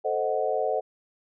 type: chord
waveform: sine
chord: A diminished seventh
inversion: none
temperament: equal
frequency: 440 / 523.3 / 622.3 / 740 Hz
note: A4 / C5 / Eb5 / Gb5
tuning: 0 / 0 / 0 / 0 cents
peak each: -29 dBFS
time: 0.04-0.81 s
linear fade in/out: 20 ms
effects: none